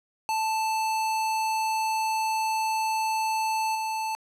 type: tone with level steps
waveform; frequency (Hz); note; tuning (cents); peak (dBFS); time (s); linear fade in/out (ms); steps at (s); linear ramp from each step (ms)
square; 880; A5; 0; -25 / -28; 0.29-4.15; 0; 3.75; 2
effects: low-pass 12000 Hz 12 dB/octave